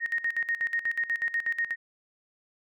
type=tone with tremolo; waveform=sine; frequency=1859 Hz; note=A#6; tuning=5 cents flat; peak=-24 dBFS; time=0-1.76 s; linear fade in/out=50 ms; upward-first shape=square; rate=8.2 Hz; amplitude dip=80%; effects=none